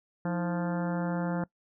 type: harmonic tone with a mistuned harmonic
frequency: 174.61 Hz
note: F3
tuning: in tune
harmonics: 1 / 2 / 3 / 4 / 5 / 6 / 7 / 8 / 9 / 10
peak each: -29 / -37 / -37 / -41 / -41 / -47 / -49 / -44 / -48 / -50 dBFS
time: 0.25-1.44 s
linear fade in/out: 2 ms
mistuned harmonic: 2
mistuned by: -130 cents
effects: noise-tail reverb RT60 0.1 s tail -22 dB re dry